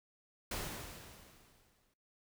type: noise with exponential decay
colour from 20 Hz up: pink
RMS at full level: -38 dBFS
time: 0.51-1.94 s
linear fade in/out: 5 ms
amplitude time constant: 310 ms
effects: noise-tail reverb RT60 0.3 s tail -21 dB re dry